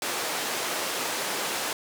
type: band-pass noise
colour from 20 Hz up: pink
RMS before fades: -30 dBFS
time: 0.02-1.73 s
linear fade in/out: 2 ms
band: 420 to 13000 Hz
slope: 12 dB/octave
effects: none